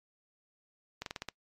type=slowing click train; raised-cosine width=0.2 ms; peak=-20 dBFS; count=6; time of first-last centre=1.02-1.287 s; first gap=42 ms; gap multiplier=1.12; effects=noise-tail reverb RT60 0.1 s tail -23 dB re dry + MP3 64 kbps